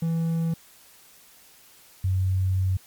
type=tone pair in turn; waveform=triangle / sine; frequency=164.81 / 93.81 Hz; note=E3 / F#2; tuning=0 / +24 cents; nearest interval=minor seventh; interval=976 cents; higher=first; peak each=-20 dBFS; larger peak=neither; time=0.02-0.54 / 2.04-2.77 s; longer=second; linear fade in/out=5 ms; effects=white hiss -53 dBFS RMS until 2.86 s + MP3 96 kbps